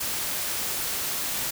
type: noise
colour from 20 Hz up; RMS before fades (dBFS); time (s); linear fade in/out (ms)
white; -29; 0-1.51; 10
effects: none